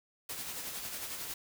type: noise with tremolo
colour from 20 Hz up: white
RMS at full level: -39 dBFS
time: 0.29-1.34 s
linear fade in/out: 5 ms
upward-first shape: sine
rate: 11 Hz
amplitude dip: 40%
effects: none